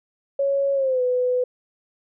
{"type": "tone with pitch glide", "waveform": "sine", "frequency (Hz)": [554.4, 499.7], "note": ["C#5", "B4"], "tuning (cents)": [0, 20], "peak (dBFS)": -18, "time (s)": [0.39, 1.44], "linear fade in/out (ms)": 5, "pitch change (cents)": -180, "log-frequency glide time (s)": [0.74, 1.02], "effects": []}